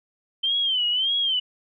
sine tone with vibrato, 3100 Hz, G7, 20 cents flat, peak -20 dBFS, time 0.43-1.4 s, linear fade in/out 10 ms, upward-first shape sine, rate 1.7 Hz, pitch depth 120 cents each way, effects none

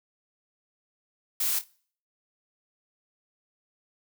blue noise with echo, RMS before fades -27 dBFS, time 1.4-1.59 s, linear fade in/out 5 ms, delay 26 ms, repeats 2, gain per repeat -11 dB, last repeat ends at 1.642 s, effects noise-tail reverb RT60 0.5 s tail -23 dB re dry

